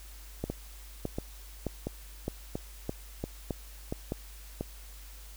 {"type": "two click trains", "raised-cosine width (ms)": 2, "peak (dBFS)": [-18, -19], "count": [7, 7], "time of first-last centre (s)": [[0.44, 4.121], [0.5, 4.61]], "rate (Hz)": [1.63, 1.46], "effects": ["added 50 Hz sine -46 dBFS peak until 5.36 s", "white hiss -53 dBFS RMS until 5.36 s"]}